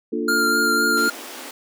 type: chord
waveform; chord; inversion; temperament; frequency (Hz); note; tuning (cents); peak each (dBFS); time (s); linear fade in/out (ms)
sine; Bb major seventh; none; equal; 233.1 / 293.7 / 349.2 / 440; Bb3 / D4 / F4 / A4; 0 / 0 / 0 / 0; -27; 0.12-1.09; 10
type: tone with vibrato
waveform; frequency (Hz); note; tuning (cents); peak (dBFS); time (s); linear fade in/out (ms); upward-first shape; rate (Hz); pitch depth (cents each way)
square; 1400; F6; +4; -18; 0.28-1.1; 5; triangle; 3.9; 17
type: high-pass noise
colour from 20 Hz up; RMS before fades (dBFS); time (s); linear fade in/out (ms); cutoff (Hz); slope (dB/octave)
pink; -36; 0.97-1.51; 2; 240; 96
effects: none